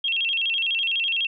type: tone with vibrato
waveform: sine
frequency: 2960 Hz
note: F#7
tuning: in tune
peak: -21 dBFS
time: 0.04-1.27 s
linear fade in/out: 5 ms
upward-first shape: square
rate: 12 Hz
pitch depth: 160 cents each way
effects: none